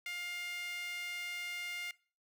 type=tone with high-pass filter; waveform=sawtooth; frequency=706 Hz; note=F5; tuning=19 cents sharp; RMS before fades=-41 dBFS; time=0.06-1.91 s; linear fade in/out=2 ms; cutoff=2200 Hz; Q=4.4; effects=noise-tail reverb RT60 0.4 s tail -21 dB re dry